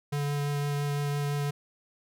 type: tone with vibrato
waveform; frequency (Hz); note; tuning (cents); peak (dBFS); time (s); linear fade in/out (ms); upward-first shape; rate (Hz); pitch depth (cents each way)
square; 144.2; D3; -31; -28; 0.12-1.51; 10; triangle; 5.9; 11
effects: none